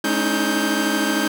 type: tone cluster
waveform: sawtooth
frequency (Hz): 212.4 / 275.3 / 305.4 / 318.6 / 1571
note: G#3 / C#4 / D#4 / D#4 / G6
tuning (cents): +39 / -12 / -32 / +41 / +3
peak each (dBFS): -21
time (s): 0.04-1.28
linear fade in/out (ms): 5
effects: none